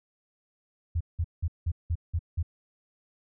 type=tone bursts; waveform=sine; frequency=83.7 Hz; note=E2; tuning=27 cents sharp; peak=-24 dBFS; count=7; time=0.95-2.429 s; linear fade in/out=10 ms; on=57 ms; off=180 ms; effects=none